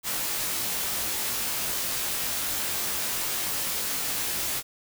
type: noise with comb filter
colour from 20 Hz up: white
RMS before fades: -29 dBFS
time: 0.03-4.63 s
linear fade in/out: 50 ms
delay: 20 ms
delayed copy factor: -0.85
effects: none